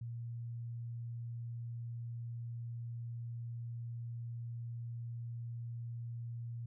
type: tone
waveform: sine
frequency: 117.5 Hz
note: A#2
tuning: 14 cents sharp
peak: -40 dBFS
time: 0.01-6.66 s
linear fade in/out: 5 ms
effects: none